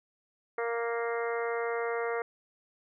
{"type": "harmonic tone", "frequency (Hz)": 233.1, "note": "A#3", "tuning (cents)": 0, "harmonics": [2, 3, 4, 5, 6, 7, 8, 9], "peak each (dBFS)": [-31, -38, -42, -40, -40, -47, -42, -43], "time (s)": [0.58, 2.22], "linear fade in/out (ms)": 2, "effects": []}